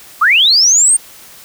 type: linear sweep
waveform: sine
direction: up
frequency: 1108.7 to 8900 Hz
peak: -6 dBFS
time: 0.21-0.97 s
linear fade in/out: 10 ms
effects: white hiss -38 dBFS RMS until 1.44 s